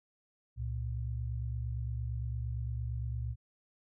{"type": "tone pair together", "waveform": "sine", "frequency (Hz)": [67.6, 116.35], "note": ["C#2", "A#2"], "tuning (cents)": [-43, -3], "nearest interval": "major sixth", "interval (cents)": 940, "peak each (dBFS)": [-36, -36], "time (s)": [0.56, 3.36], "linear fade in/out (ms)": 50, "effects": []}